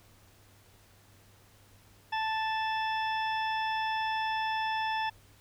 harmonic tone with a mistuned harmonic, 880 Hz, A5, in tune, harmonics 1 / 2 / 3 / 4 / 6, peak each -30 / -36 / -40 / -42 / -46 dBFS, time 2.12-5.1 s, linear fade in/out 10 ms, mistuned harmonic 4, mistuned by -33 cents, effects added 100 Hz sine -61 dBFS peak until 5.4 s + pink hiss -61 dBFS RMS until 5.4 s

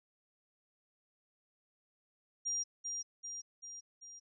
sine tone with echo, 5700 Hz, F8, 34 cents sharp, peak -33 dBFS, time 2.45-2.64 s, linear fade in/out 20 ms, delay 390 ms, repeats 4, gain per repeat -4 dB, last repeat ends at 4.2 s, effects none

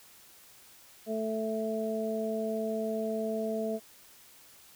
harmonic tone, 220 Hz, A3, in tune, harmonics 1 / 2 / 3, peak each -34 / -34 / -34 dBFS, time 1.06-3.8 s, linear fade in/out 50 ms, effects white hiss -56 dBFS RMS until 4.75 s

